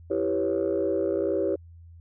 sine chord, C# half-diminished seventh, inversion first, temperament equal, 329.6 / 392 / 493.9 / 554.4 Hz, E4 / G4 / B4 / C#5, 0 / 0 / 0 / 0 cents, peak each -28 / -26 / -30 / -28 dBFS, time 0.1-1.56 s, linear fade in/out 10 ms, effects tanh soft clip ceiling -16 dBFS + added 84 Hz sine -45 dBFS peak until 2 s

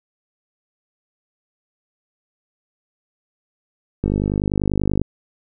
click train, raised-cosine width 3 ms, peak -7 dBFS, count 50, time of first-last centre 4.04-5.016 s, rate 50.2 Hz, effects none

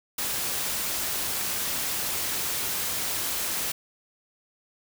white noise, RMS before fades -29 dBFS, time 0.18-3.72 s, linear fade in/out 5 ms, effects none

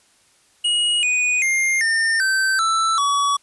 square tone with pitch steps, 2891 / 2474 / 2116 / 1810.7 / 1549.2 / 1325.5 / 1134.1 Hz, F#7 / D#7 / C7 / A6 / G6 / E6 / C#6, -41 / -10 / +19 / +49 / -21 / +9 / +39 cents, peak -17 dBFS, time 0.64-3.37 s, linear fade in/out 10 ms, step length 390 ms, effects white hiss -57 dBFS RMS until 3.42 s + resampled to 24000 Hz

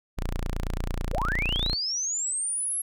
sawtooth tone, 29.14 Hz, A#0, in tune, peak -23 dBFS, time 0.17-1.75 s, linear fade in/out 20 ms
sine linear sweep, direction up, 446.1 to 11300 Hz, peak -26 dBFS, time 1.13-2.82 s, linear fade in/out 10 ms
effects none

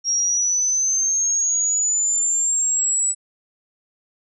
sine linear sweep, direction up, 5588 to 7902 Hz, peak -17 dBFS, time 0.04-3.15 s, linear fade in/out 50 ms, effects none

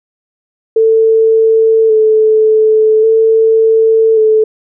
sine tone with vibrato, 440.6 Hz, A4, 2 cents sharp, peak -5 dBFS, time 0.76-4.44 s, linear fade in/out 5 ms, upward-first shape square, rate 0.44 Hz, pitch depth 20 cents each way, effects none

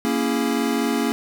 square chord, A# half-diminished seventh, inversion none, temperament equal with one note detuned, 233.1 / 277.2 / 333.1 / 415.3 Hz, A#3 / C#4 / E4 / G#4, 0 / 0 / +18 / 0 cents, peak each -24 / -25 / -29 / -28 dBFS, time 0.05-1.12 s, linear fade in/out 0 ms, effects none

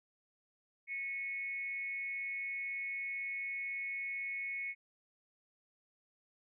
sine tone with amplitude modulation, 2199 Hz, C#7, 14 cents flat, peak -34 dBFS, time 0.87-4.75 s, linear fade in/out 50 ms, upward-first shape sine, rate 262 Hz, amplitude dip 60%, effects none

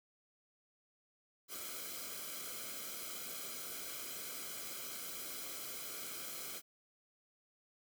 white noise with comb filter, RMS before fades -45 dBFS, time 1.48-6.62 s, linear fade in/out 50 ms, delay 1.1 ms, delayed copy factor -0.75, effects none

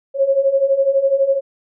sine beating tone pair, 537 / 549 Hz, C5 / C#5, +45 / -17 cents, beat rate 12 Hz, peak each -18 / -14 dBFS, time 0.14-1.41 s, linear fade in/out 50 ms, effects none

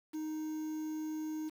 triangle tone with quantisation, 311.1 Hz, D#4, in tune, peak -34 dBFS, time 0.13-1.5 s, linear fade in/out 20 ms, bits 9, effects none

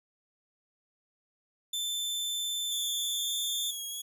sawtooth tone with pitch glide, 3539 to 3564 Hz, A7 to A7, +9 to +22 cents, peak -28 dBFS, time 1.73-3.71 s, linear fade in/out 5 ms, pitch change +13 cents, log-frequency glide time 3.1-3.31 s
15% pulse tone with vibrato, 3322 Hz, G#7, in tune, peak -29 dBFS, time 2.71-4.02 s, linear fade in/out 10 ms, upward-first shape sine, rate 3.3 Hz, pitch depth 15 cents each way
effects none

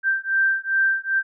sine beating tone pair, 1568 / 1570.5 Hz, G6 / G6, 0 / +3 cents, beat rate 2.5 Hz, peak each -21 dBFS, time 0.03-1.23 s, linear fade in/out 50 ms, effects none

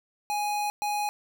square tone bursts at uneven times, 830.6 Hz, G#5, in tune, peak -27 dBFS, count 2, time 0.3-0.7 / 0.82-1.09 s, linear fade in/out 0 ms, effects none

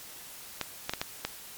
clicks, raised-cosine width 0.2 ms, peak -12 dBFS, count 5, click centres 0.613 / 0.895 / 0.936 / 1.015 / 1.25 s, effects white hiss -46 dBFS RMS until 1.57 s + MP3 96 kbps

